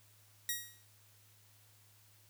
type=tone with exponential decay; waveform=5% pulse; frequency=1900 Hz; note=A#6; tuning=33 cents sharp; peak=-21 dBFS; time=0.49-0.85 s; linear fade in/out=1 ms; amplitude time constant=78 ms; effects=added 104 Hz sine -66 dBFS peak until 2.29 s + white hiss -66 dBFS RMS until 2.29 s